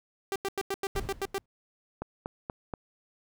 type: tone bursts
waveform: sawtooth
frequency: 392 Hz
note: G4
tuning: in tune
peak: -25 dBFS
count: 9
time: 0.32-1.381 s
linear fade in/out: 0 ms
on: 37 ms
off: 91 ms
type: noise with exponential decay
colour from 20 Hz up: brown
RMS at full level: -32 dBFS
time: 0.95-1.46 s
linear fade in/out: 5 ms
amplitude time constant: 110 ms
type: click train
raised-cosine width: 1 ms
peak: -20 dBFS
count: 4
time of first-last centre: 2.02-2.738 s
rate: 4.18 Hz
effects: none